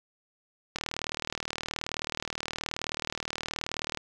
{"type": "click train", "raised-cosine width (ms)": 0.2, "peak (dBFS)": -14, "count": 126, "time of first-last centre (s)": [0.76, 3.973], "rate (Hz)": 38.9, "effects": []}